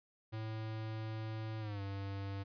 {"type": "tone with pitch glide", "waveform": "square", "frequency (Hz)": [110, 98.57], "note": ["A2", "G2"], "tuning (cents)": [0, 10], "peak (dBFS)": -40, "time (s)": [0.32, 2.44], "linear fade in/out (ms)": 20, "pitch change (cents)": -190, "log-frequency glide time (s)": [1.6, 1.81], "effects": ["resampled to 11025 Hz"]}